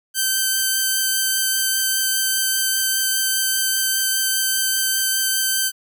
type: tone with vibrato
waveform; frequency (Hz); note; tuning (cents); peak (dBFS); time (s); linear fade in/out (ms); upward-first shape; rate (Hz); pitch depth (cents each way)
5% pulse; 1549; G6; -21; -7; 0.14-5.72; 50; triangle; 5; 9
effects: none